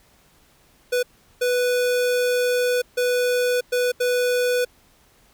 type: tone bursts at uneven times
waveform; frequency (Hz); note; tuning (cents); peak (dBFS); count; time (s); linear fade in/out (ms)
square; 493.9; B4; 0; -19; 5; 0.92-1.03 / 1.41-2.82 / 2.97-3.61 / 3.72-3.92 / 4-4.65; 10
effects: pink hiss -57 dBFS RMS until 5.33 s